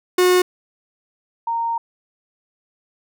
45% pulse / sine tone pair in turn, 363 / 924.8 Hz, F#4 / A#5, -33 / -14 cents, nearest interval octave + major third, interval 1619 cents, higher second, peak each -12 / -19 dBFS, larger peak first, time 0.18-0.42 / 1.47-1.78 s, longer second, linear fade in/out 5 ms, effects none

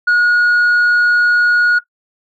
sine tone, 1447 Hz, F#6, 39 cents flat, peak -6 dBFS, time 0.07-1.79 s, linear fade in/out 10 ms, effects noise-tail reverb RT60 0.1 s tail -17 dB re dry + tanh soft clip ceiling -8 dBFS

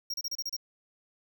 square tone bursts, 5588 Hz, F8, in tune, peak -32 dBFS, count 7, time 0.1-0.566 s, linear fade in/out 5 ms, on 40 ms, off 31 ms, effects none

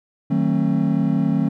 triangle chord, D# diminished seventh, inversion none, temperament just, 155.56 / 186.68 / 224 / 268.8 Hz, D#3 / F#3 / A3 / C4, 0 / +16 / +31 / +47 cents, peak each -20 dBFS, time 0.3-1.49 s, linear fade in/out 10 ms, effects none

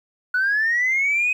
sine linear sweep, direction up, 1461 to 2530 Hz, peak -16 dBFS, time 0.34-1.33 s, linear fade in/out 5 ms, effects tanh soft clip ceiling -14 dBFS + 9-bit

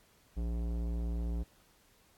sine tone with tanh clipping, 57.8 Hz, A#1, 14 cents flat, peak -34 dBFS, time 0.36-1.44 s, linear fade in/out 20 ms, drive 17 dB, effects pink hiss -66 dBFS RMS until 2.17 s + AAC 64 kbps

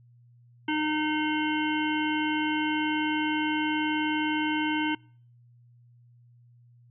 harmonic tone, 306.5 Hz, D#4, 26 cents flat, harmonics 1 / 3 / 5 / 7 / 9 / 10, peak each -27 / -32 / -34 / -35 / -37 / -37 dBFS, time 0.68-4.95 s, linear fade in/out 5 ms, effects noise-tail reverb RT60 0.5 s tail -26 dB re dry + added 120 Hz sine -54 dBFS peak until 6.9 s

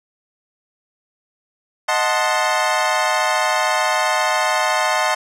25% pulse chord, D# diminished seventh, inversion none, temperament equal with one note detuned, 622.3 / 735.7 / 880 / 1046.5 Hz, D#5 / F#5 / A5 / C6, 0 / -10 / 0 / 0 cents, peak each -18 dBFS, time 1.88-5.15 s, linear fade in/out 10 ms, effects low-pass 9000 Hz 12 dB/octave

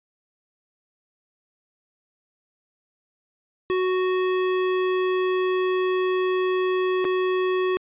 square tone with dropouts, 370 Hz, F#4, in tune, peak -21 dBFS, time 3.7-7.77 s, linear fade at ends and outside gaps 0 ms, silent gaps 7.044-7.051 s, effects resampled to 8000 Hz

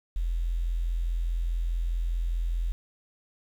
sine tone with quantisation, 42.41 Hz, E1, 50 cents sharp, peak -25 dBFS, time 0.16-2.72 s, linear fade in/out 0 ms, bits 9, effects none

